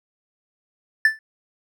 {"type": "tone with exponential decay", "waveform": "triangle", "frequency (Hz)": 1760, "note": "A6", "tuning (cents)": 0, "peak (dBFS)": -7, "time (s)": [1.05, 1.19], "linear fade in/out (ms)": 2, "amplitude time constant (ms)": 30, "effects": []}